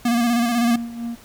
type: tone with vibrato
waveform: square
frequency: 236.6 Hz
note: A#3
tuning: 26 cents sharp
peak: -17 dBFS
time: 0.05-0.76 s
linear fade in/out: 5 ms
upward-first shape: square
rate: 16 Hz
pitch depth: 35 cents each way
type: tone with tremolo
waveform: triangle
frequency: 234.3 Hz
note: A#3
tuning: 9 cents sharp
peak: -22 dBFS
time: 0.44-1.16 s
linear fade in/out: 20 ms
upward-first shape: sine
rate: 3.6 Hz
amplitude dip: 60%
effects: pink hiss -47 dBFS RMS until 1.24 s